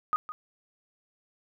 sine tone with echo, 1244.5 Hz, D#6, in tune, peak -22 dBFS, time 0.13-0.16 s, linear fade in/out 0 ms, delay 160 ms, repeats 1, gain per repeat -13 dB, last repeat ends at 0.32 s, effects none

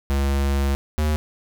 square tone pair in turn, 69.3 / 76.1 Hz, C#2 / D#2, 0 / -38 cents, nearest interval major second, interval 162 cents, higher second, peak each -19 dBFS, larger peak neither, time 0.1-0.75 / 0.98-1.16 s, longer first, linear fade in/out 0 ms, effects none

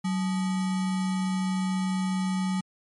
sine tone with sample-and-hold, 187.2 Hz, F#3, 20 cents sharp, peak -24 dBFS, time 0.04-2.61 s, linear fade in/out 10 ms, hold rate 1050 Hz, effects MP3 48 kbps

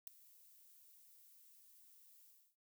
violet noise with ADSR envelope, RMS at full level -43 dBFS, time 0.07-2.56 s, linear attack 4 ms, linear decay 5 ms, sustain -22 dB, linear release 280 ms, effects noise-tail reverb RT60 0.1 s tail -23 dB re dry

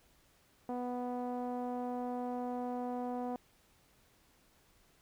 sawtooth tone with low-pass filter, 246.9 Hz, B3, in tune, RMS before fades -38 dBFS, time 0.69-3.36 s, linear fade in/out 0 ms, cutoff 780 Hz, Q 2.5, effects pink hiss -68 dBFS RMS until 5.01 s

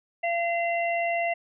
harmonic tone, 684 Hz, F5, 36 cents flat, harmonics 1 / 3 / 4, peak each -25 / -30 / -34 dBFS, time 0.23-1.34 s, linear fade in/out 10 ms, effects none

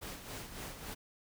pink noise with tremolo, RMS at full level -43 dBFS, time 0.01-0.95 s, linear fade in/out 20 ms, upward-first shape sine, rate 3.6 Hz, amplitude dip 55%, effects none

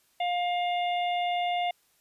harmonic tone, 707 Hz, F5, 21 cents sharp, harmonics 1 / 3 / 4 / 5, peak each -26 / -36 / -38 / -40 dBFS, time 0.2-1.71 s, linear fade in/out 5 ms, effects white hiss -67 dBFS RMS until 2 s + resampled to 32000 Hz

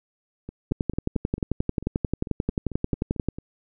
two click trains, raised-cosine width 3 ms, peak -22 / -10 dBFS, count 14 / 30, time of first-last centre 0.49-3.385 / 0.72-3.286 s, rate 4.49 / 11.3 Hz, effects none

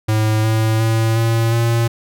square tone with pitch steps, 108.7 / 110.54 / 112.4 / 114.3 / 116.23 Hz, A2 / A2 / A2 / A#2 / A#2, -21 / +8 / +37 / -34 / -5 cents, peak -14 dBFS, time 0.08-1.88 s, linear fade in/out 10 ms, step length 360 ms, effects none

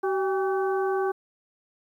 harmonic tone with a mistuned harmonic, 381.3 Hz, G4, 48 cents flat, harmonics 1 / 2 / 3 / 4, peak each -24 / -30 / -34 / -36 dBFS, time 0.03-1.12 s, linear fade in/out 10 ms, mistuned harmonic 2, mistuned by +78 cents, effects 10-bit

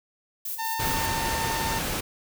violet noise with tremolo, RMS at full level -32 dBFS, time 0.45-1.06 s, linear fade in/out 5 ms, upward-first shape square, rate 5.1 Hz, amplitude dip 45%
harmonic tone, 900 Hz, A5, 39 cents sharp, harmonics 1 / 2 / 3 / 4 / 5 / 6 / 7 / 8, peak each -29 / -36 / -43 / -45 / -43 / -47 / -46 / -50 dBFS, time 0.58-1.8 s, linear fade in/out 20 ms
pink noise, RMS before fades -29 dBFS, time 0.79-2.01 s, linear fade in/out 10 ms
effects none

